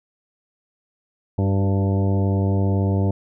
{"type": "harmonic tone with a mistuned harmonic", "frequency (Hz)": 98, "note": "G2", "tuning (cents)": 0, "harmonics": [1, 2, 3, 4, 5, 6, 7, 9], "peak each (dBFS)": [-18, -24, -28, -30, -32, -34, -35, -37], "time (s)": [1.38, 3.11], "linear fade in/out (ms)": 5, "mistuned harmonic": 4, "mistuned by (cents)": -25, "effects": []}